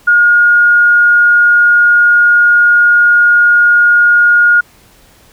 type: tone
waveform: sine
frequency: 1430 Hz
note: F6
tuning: 41 cents sharp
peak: -4 dBFS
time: 0.07-4.61 s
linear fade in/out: 10 ms
effects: pink hiss -45 dBFS RMS until 5.32 s